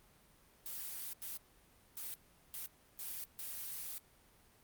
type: noise bursts at uneven times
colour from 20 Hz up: blue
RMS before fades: -44 dBFS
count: 6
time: 0.66-1.13 / 1.22-1.37 / 1.97-2.14 / 2.54-2.66 / 2.99-3.24 / 3.39-3.98 s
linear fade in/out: 0 ms
effects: pink hiss -66 dBFS RMS until 4.63 s + Opus 32 kbps